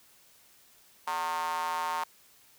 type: tone with high-pass filter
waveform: square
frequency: 83 Hz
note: E2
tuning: 12 cents sharp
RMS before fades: -32 dBFS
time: 1.07-2.04 s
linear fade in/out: 5 ms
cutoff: 960 Hz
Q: 6.3
effects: white hiss -60 dBFS RMS until 2.58 s